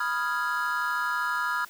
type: chord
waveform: triangle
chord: F half-diminished seventh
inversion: second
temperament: equal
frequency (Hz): 987.8 / 1244.5 / 1396.9 / 1661.2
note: Cb6 / Eb6 / F6 / Ab6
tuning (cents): 0 / 0 / 0 / 0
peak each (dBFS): -30 / -30 / -28 / -30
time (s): 0-1.65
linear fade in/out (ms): 5
effects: white hiss -50 dBFS RMS until 1.69 s + high-pass 100 Hz 12 dB/octave